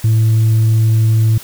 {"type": "tone", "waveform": "sine", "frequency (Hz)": 111, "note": "A2", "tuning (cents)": 16, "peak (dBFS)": -6, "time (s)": [0.04, 1.38], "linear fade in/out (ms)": 5, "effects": ["tanh soft clip ceiling -7 dBFS", "white hiss -35 dBFS RMS until 1.43 s"]}